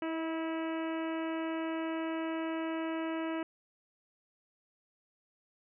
harmonic tone with a mistuned harmonic, 324.7 Hz, E4, 26 cents flat, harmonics 1 / 2 / 3 / 4 / 5 / 6 / 7 / 8 / 9, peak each -34 / -40 / -44 / -46 / -48 / -50 / -51 / -52 / -53 dBFS, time 0.02-3.43 s, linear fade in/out 2 ms, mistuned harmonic 2, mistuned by -18 cents, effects none

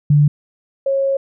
sine tone pair in turn, 146.83 / 545.5 Hz, D3 / C#5, 0 / -28 cents, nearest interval octave + major seventh, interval 2272 cents, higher second, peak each -8 / -14 dBFS, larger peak first, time 0.1-0.28 / 0.86-1.17 s, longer second, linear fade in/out 5 ms, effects none

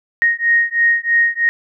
sine beating tone pair, 1864.7 / 1867.8 Hz, A#6 / A#6, 0 / +3 cents, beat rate 3.1 Hz, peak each -15 dBFS, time 0.22-1.49 s, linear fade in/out 0 ms, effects none

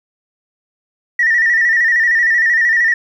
sine tone with vibrato, 1864.7 Hz, A#6, in tune, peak -9 dBFS, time 1.19-2.94 s, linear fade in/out 5 ms, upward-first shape square, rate 13 Hz, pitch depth 58 cents each way, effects tanh soft clip ceiling -5 dBFS + 8-bit

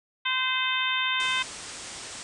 harmonic tone, 516 Hz, C5, 24 cents flat, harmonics 2 / 3 / 4 / 5 / 6 / 7, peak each -31 / -31 / -31 / -31 / -31 / -31 dBFS, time 0.25-1.43 s, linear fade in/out 10 ms
white low-pass noise, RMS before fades -40 dBFS, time 1.2-2.23 s, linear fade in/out 0 ms, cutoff 9200 Hz, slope 96 dB/octave
effects none

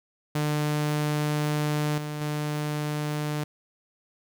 sawtooth tone with level steps, 149.7 Hz, D3, 33 cents sharp, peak -20 / -27 / -23 dBFS, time 0.35-3.44 s, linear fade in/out 5 ms, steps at 1.98 / 2.21 s, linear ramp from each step 2 ms, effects none

